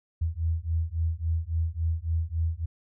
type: beating tone pair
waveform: sine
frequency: 80.3 / 83.9 Hz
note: E2 / E2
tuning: -45 / +31 cents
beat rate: 3.6 Hz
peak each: -28 dBFS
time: 0.21-2.66 s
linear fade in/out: 10 ms
effects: none